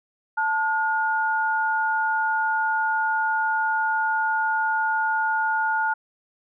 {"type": "tone pair together", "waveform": "sine", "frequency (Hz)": [880, 1434], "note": ["A5", "F6"], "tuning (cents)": [0, 45], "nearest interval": "minor sixth", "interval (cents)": 845, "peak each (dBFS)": -23, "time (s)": [0.37, 5.94], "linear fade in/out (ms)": 10, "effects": []}